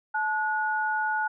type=tone pair together; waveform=sine; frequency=865 / 1454.8 Hz; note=A5 / F#6; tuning=-30 / -30 cents; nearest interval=major sixth; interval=900 cents; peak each=-27 dBFS; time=0.14-1.28 s; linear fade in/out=10 ms; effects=none